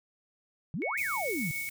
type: exponential two-way sweep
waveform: sine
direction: up then down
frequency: 138.59 to 2572 to 138.59 Hz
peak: -31 dBFS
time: 0.74-1.51 s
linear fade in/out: 0 ms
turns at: 0.99 s
type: tone with tremolo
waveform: sine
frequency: 2217 Hz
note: C#7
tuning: in tune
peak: -32 dBFS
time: 0.82-1.69 s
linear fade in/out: 0 ms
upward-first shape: triangle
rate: 6.9 Hz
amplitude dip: 35%
type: band-stop noise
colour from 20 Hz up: white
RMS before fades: -41 dBFS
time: 0.97-1.7 s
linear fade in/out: 10 ms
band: 180 to 5800 Hz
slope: 12 dB/octave
effects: none